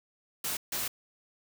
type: noise bursts at uneven times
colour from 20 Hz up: white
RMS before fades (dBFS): -33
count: 2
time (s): 0.44-0.57 / 0.72-0.88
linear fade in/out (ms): 5
effects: none